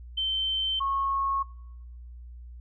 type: tone pair in turn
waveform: sine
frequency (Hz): 3098 / 1095.3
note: G7 / C#6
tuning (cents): -21 / -21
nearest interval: octave + tritone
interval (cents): 1800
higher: first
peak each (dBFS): -25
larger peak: neither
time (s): 0.17-0.8 / 0.8-1.43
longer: neither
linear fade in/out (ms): 10
effects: noise-tail reverb RT60 1.0 s tail -22 dB re dry + added 60 Hz sine -41 dBFS peak until 2.6 s